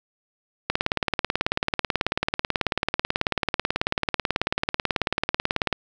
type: click train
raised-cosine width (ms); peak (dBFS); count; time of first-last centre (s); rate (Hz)
0.3; -5; 93; 0.7-5.727; 18.3
effects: none